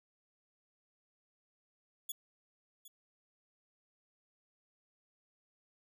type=tone with echo; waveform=5% pulse; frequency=3400 Hz; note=G#7; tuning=40 cents sharp; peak=-30 dBFS; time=2.09-2.12 s; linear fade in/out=5 ms; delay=760 ms; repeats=1; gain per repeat=-14 dB; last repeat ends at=2.88 s; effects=none